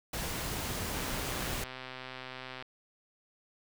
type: noise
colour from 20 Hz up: pink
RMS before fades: -36 dBFS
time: 0.13-1.64 s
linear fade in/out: 5 ms
type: click train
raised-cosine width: 0.3 ms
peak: -26 dBFS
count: 217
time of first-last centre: 0.95-2.624 s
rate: 129 Hz
effects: none

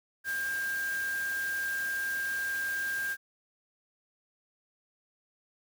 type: tone in noise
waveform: sine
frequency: 1600 Hz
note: G6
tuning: 35 cents sharp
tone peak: -30 dBFS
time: 0.24-3.17 s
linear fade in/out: 50 ms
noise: white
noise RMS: -43 dBFS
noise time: 0.24-3.17 s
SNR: +10 dB
effects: none

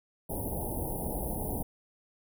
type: band-stop noise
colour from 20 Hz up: pink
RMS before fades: -34 dBFS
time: 0.29-1.63 s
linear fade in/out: 10 ms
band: 910 to 9600 Hz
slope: 96 dB/octave
effects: none

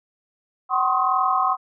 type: tone cluster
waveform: sine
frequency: 757 / 1043 / 1085 / 1261 Hz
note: F#5 / C6 / C#6 / D#6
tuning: +39 / -6 / -37 / +23 cents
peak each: -23 dBFS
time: 0.69-1.57 s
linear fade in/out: 50 ms
effects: none

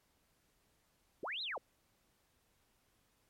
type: linear two-way sweep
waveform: sine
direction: up then down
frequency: 254.2 to 4186 to 391.6 Hz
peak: -38 dBFS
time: 1.23-1.58 s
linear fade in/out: 2 ms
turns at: 1.42 s
effects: pink hiss -75 dBFS RMS until 3.29 s + MP3 64 kbps

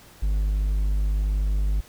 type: tone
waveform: triangle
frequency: 50.7 Hz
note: G#1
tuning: 41 cents flat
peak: -18 dBFS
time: 0.22-1.81 s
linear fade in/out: 10 ms
effects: pink hiss -50 dBFS RMS until 1.88 s

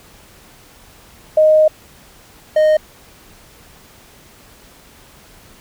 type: tone pair in turn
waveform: sine / triangle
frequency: 621 / 618 Hz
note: D#5 / D#5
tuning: -3 / -12 cents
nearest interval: unison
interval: 9 cents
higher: first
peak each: -7 dBFS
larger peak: neither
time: 1.37-1.68 / 2.56-2.77 s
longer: first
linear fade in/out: 5 ms
effects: pink hiss -45 dBFS RMS until 5.6 s

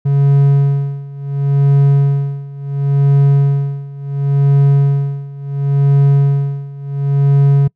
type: tone with tremolo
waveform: triangle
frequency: 140 Hz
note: C#3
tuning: 18 cents sharp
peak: -4 dBFS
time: 0.05-7.68 s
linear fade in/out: 10 ms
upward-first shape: sine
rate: 0.71 Hz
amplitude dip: 90%
effects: noise-tail reverb RT60 0.1 s tail -25 dB re dry

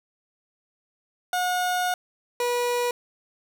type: tone pair in turn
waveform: 30% pulse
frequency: 724 / 485.7 Hz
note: F#5 / B4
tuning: -38 / -29 cents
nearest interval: perfect fifth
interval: 691 cents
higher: first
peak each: -20 dBFS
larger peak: neither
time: 1.33-1.94 / 2.4-2.91 s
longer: first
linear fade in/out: 2 ms
effects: none

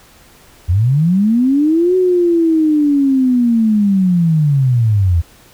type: linear two-way sweep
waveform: sine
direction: up then down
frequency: 79.8 to 372.9 to 79.8 Hz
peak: -9 dBFS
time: 0.68-5.22 s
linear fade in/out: 20 ms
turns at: 1.96 s
effects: pink hiss -45 dBFS RMS until 5.53 s

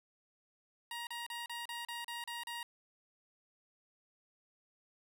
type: tone bursts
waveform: 15% pulse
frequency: 944 Hz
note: A#5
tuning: 22 cents sharp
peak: -34 dBFS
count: 9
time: 0.91-2.63 s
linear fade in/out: 2 ms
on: 160 ms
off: 35 ms
effects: none

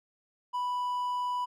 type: tone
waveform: triangle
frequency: 987.8 Hz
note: B5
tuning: in tune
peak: -27 dBFS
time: 0.53-1.46 s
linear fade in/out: 20 ms
effects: none

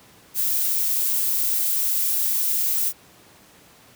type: noise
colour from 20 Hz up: violet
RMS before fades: -22 dBFS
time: 0.34-2.93 s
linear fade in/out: 50 ms
effects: pink hiss -51 dBFS RMS until 3.95 s + high-pass 100 Hz 12 dB/octave

